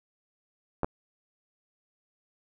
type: clicks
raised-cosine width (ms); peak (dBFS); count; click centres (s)
1; -14; 2; 0.833 / 0.845
effects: none